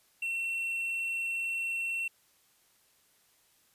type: tone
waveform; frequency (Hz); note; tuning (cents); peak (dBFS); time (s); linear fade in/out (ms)
triangle; 2711; E7; +48; -29; 0.22-2.08; 5
effects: white hiss -67 dBFS RMS until 3.74 s + resampled to 32000 Hz